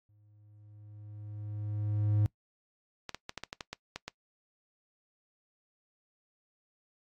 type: tone with exponential growth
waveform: triangle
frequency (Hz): 104.8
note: G#2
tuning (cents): +16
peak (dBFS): -21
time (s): 0.09-2.26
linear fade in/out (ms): 0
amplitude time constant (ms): 470
type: clicks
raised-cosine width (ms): 0.2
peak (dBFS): -20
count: 10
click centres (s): 3.093 / 3.146 / 3.294 / 3.377 / 3.436 / 3.529 / 3.608 / 3.73 / 3.96 / 4.08
effects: noise-tail reverb RT60 0.1 s tail -21 dB re dry + AAC 64 kbps